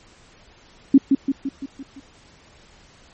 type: tone with echo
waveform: sine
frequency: 272.9 Hz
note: C#4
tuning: 27 cents flat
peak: -6 dBFS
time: 0.94-0.98 s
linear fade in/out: 5 ms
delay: 170 ms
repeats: 6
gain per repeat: -5 dB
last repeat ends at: 2 s
effects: pink hiss -51 dBFS RMS until 3.13 s + MP3 32 kbps